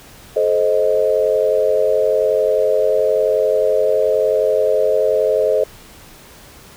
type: chord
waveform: sine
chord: A diminished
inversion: none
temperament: equal with one note detuned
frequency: 431.9 / 523.3 / 622.3 Hz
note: A4 / C5 / Eb5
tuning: -32 / 0 / 0 cents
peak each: -17 dBFS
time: 0.36-5.64 s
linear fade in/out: 5 ms
effects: pink hiss -42 dBFS RMS until 6.76 s